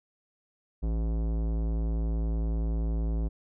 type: tone with tanh clipping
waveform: sine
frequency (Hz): 55.3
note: A1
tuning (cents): +9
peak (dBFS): -28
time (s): 0.82-3.29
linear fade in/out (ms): 20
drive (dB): 18
effects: none